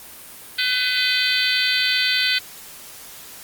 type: harmonic tone with a mistuned harmonic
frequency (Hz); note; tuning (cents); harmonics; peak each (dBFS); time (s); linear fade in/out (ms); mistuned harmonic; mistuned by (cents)
503; B4; +32; 3 / 4 / 5 / 6 / 7 / 8 / 9; -25 / -25 / -25 / -25 / -25 / -25 / -25; 0.58-2.39; 10; 6; +61
effects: white hiss -40 dBFS RMS until 3.43 s + Opus 32 kbps